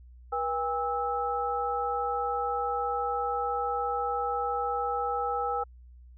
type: tone cluster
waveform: sine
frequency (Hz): 483.8 / 805 / 1307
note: B4 / G5 / E6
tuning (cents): -36 / +46 / -15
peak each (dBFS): -33 / -30 / -32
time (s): 0.32-5.64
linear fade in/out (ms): 10
effects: added 61 Hz sine -48 dBFS peak until 6.17 s